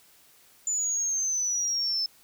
sine exponential sweep, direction down, 7050 to 5240 Hz, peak -24 dBFS, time 0.67-2.06 s, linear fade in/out 2 ms, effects tanh soft clip ceiling -20 dBFS + white hiss -58 dBFS RMS until 2.23 s

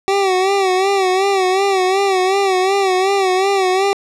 25% pulse tone with vibrato, 382.9 Hz, G4, 41 cents flat, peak -9 dBFS, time 0.08-3.93 s, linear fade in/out 0 ms, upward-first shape sine, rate 2.7 Hz, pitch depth 73 cents each way, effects low-pass 7000 Hz 12 dB/octave

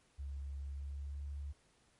sine tone with pitch glide, 69.5 to 71.25 Hz, C#2 to C#2, +5 to +48 cents, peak -40 dBFS, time 0.18-1.53 s, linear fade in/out 20 ms, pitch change +43 cents, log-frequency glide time 0.62-1.27 s, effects pink hiss -71 dBFS RMS until 1.99 s + MP3 48 kbps

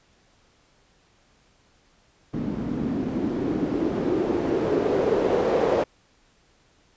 blue noise with low-pass filter sweep, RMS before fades -24 dBFS, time 2.33-5.84 s, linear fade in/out 10 ms, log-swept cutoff 220 to 520 Hz, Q 3.3, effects pink hiss -61 dBFS RMS until 6.96 s + resampled to 16000 Hz

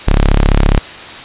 sawtooth tone, 34.65 Hz, C#1, in tune, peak -3 dBFS, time 0.07-0.79 s, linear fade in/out 10 ms, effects white hiss -29 dBFS RMS until 1.24 s + resampled to 8000 Hz

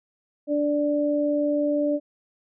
sine tone pair together, 292.3 / 587.3 Hz, D4 / D5, -8 / 0 cents, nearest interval octave, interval 1208 cents, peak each -23 dBFS, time 0.47-2 s, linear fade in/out 50 ms, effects none

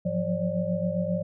sine tone cluster, 104.3 / 174.2 / 181.6 / 544 / 593 Hz, G#2 / F3 / F#3 / C#5 / D5, +8 / -4 / -32 / -33 / +17 cents, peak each -37 / -28 / -32 / -32 / -31 dBFS, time 0.05-1.23 s, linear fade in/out 10 ms, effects none

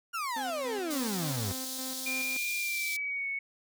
35% pulse exponential sweep, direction down, 1436 to 90.3 Hz, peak -30 dBFS, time 0.13-1.53 s, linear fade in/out 20 ms
sawtooth tone with tremolo, 260 Hz, C4, 11 cents flat, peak -35 dBFS, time 0.36-2.37 s, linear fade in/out 5 ms, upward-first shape square, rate 3.5 Hz, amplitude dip 45%
pink high-pass noise, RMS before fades -38 dBFS, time 0.9-2.97 s, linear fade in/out 10 ms, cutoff 3500 Hz, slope 48 dB/octave
sine tone with pitch glide, 2400 to 2214 Hz, D7 to C#7, +37 to -3 cents, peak -31 dBFS, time 2.06-3.39 s, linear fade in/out 5 ms, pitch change -140 cents, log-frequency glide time 2.56-3.28 s
effects none

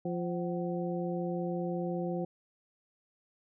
harmonic tone with a mistuned harmonic, 174.61 Hz, F3, in tune, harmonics 1 / 2 / 3 / 4, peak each -34 / -36 / -38 / -42 dBFS, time 0.05-2.25 s, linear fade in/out 5 ms, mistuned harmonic 4, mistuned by +120 cents, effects none

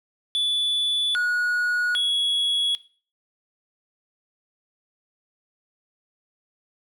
triangle tone with pitch steps, 3460 / 1455 / 3352 Hz, A7 / F#6 / G#7, -30 / -29 / +15 cents, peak -19 dBFS, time 0.35-2.75 s, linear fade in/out 0 ms, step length 800 ms, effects noise-tail reverb RT60 0.4 s tail -18 dB re dry

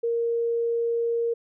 sine tone, 466.2 Hz, A#4, in tune, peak -22 dBFS, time 0.03-1.34 s, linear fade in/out 10 ms, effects none

